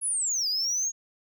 sine linear two-way sweep, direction down then up, 10600 to 4764 to 6670 Hz, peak -22 dBFS, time 0.01-0.92 s, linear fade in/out 50 ms, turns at 0.48 s, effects tanh soft clip ceiling -24 dBFS

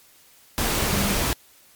sine tone in noise, 199.9 Hz, G3, 34 cents sharp, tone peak -25 dBFS, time 0.93-1.14 s, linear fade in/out 0 ms, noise pink, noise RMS -23 dBFS, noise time 0.58-1.33 s, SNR -5 dB, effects white hiss -54 dBFS RMS until 1.75 s + MP3 96 kbps

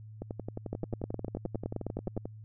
two click trains, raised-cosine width 2 ms, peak -20 / -23 dBFS, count 15 / 24, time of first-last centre 0.73-2.176 / 0.22-2.255 s, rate 9.68 / 11.3 Hz, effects added 108 Hz sine -45 dBFS peak until 2.44 s

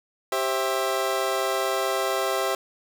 25% pulse chord, C major, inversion second, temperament equal with one note detuned, 392 / 530.2 / 659.3 Hz, G4 / C5 / E5, 0 / +23 / 0 cents, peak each -24 dBFS, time 0.32-2.55 s, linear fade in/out 2 ms, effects none

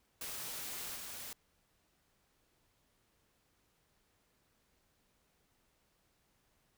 white noise with level steps, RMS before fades -43 / -46 dBFS, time 0.21-1.33 s, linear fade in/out 2 ms, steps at 0.95 s, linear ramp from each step 20 ms, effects pink hiss -75 dBFS RMS until 6.77 s

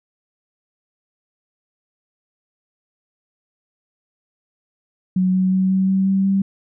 sine tone with pitch steps, 185 / 186.61 / 188.23 / 189.87 / 191.52 / 193.19 / 194.87 Hz, F#3 / F#3 / F#3 / F#3 / G3 / G3 / G3, 0 / +15 / +30 / +45 / -40 / -25 / -10 cents, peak -14 dBFS, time 5.16-6.42 s, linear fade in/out 5 ms, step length 180 ms, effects none

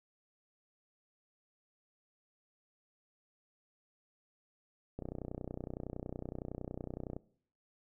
click train, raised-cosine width 2 ms, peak -27 dBFS, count 68, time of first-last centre 4.99-7.165 s, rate 30.8 Hz, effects noise-tail reverb RT60 0.6 s tail -21 dB re dry

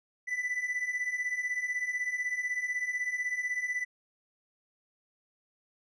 triangle beating tone pair, 1975.5 / 1991.5 Hz, B6 / B6, 0 / +14 cents, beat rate 16 Hz, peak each -34 / -30 dBFS, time 0.27-3.85 s, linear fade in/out 20 ms, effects resampled to 22050 Hz

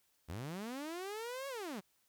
sawtooth linear two-way sweep, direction up then down, 71 to 561 to 171.5 Hz, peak -37 dBFS, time 0.28-1.81 s, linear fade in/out 20 ms, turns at 1.48 s, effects white hiss -75 dBFS RMS until 2.08 s

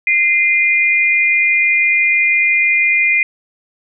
sine tone pair together, 2078 / 2432 Hz, C7 / D#7, -12 / -40 cents, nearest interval minor third, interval 272 cents, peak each -13 dBFS, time 0.07-3.23 s, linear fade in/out 2 ms, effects none

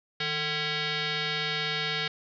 sine tone with frequency modulation, 760 Hz, F#5, 46 cents sharp, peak -27 dBFS, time 0.2-2.08 s, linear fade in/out 5 ms, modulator 603 Hz, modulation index 6.1, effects none

